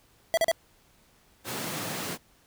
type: tone bursts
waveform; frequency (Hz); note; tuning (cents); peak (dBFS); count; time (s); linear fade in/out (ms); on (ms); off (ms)
square; 659.3; E5; 0; -21; 3; 0.34-0.515; 0; 33; 38
type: high-pass noise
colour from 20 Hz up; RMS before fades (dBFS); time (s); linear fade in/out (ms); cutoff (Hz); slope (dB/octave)
pink; -34; 1.44-2.18; 50; 110; 48
effects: pink hiss -62 dBFS RMS until 2.46 s